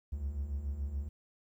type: beating tone pair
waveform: triangle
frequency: 65.3 / 72.3 Hz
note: C2 / D2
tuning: -3 / -27 cents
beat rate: 7 Hz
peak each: -39 / -33 dBFS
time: 0.12-1.09 s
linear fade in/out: 10 ms
effects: 12-bit